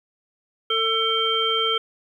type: harmonic tone with a mistuned harmonic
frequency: 450 Hz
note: A4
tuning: 39 cents sharp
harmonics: 1 / 3 / 5 / 7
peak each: -26 / -24 / -31 / -22 dBFS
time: 0.7-1.78 s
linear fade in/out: 5 ms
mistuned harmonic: 3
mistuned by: -16 cents
effects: 9-bit